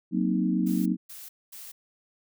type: chord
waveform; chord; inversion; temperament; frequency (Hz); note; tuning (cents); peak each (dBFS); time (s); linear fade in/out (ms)
sine; C half-diminished seventh; second; equal; 185 / 233.1 / 261.6 / 311.1; Gb3 / Bb3 / C4 / Eb4; 0 / 0 / 0 / 0; -26 / -28 / -30 / -29; 0.11-0.97; 50
type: noise bursts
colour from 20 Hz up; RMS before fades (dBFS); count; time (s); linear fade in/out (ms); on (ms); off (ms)
blue; -43; 3; 0.66-1.72; 10; 200; 230
effects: none